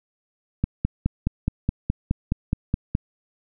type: click train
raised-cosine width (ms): 5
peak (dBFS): -8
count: 12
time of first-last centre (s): 0.64-2.951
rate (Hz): 4.76
effects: none